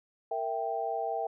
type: chord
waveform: sine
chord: E diminished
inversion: second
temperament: equal with one note detuned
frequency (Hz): 460.8 / 659.3 / 784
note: Bb4 / E5 / G5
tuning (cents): -20 / 0 / 0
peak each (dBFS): -36 / -34 / -33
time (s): 0.31-1.27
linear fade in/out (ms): 5
effects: none